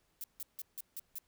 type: noise bursts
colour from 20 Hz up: violet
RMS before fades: -42 dBFS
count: 6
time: 0.21-1.184 s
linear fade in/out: 0 ms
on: 29 ms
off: 160 ms
effects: pink hiss -75 dBFS RMS until 1.27 s